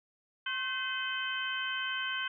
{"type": "harmonic tone with a mistuned harmonic", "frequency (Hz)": 513, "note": "C5", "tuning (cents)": -34, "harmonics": [2, 3, 4, 5, 6], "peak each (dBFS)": [-41, -35, -44, -41, -37], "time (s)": [0.46, 2.28], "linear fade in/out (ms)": 5, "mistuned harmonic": 2, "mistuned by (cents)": 71, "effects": []}